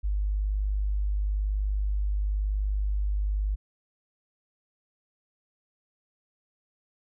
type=tone; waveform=sine; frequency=50.5 Hz; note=G#1; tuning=48 cents flat; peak=-24 dBFS; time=0.03-3.56 s; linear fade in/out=20 ms; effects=none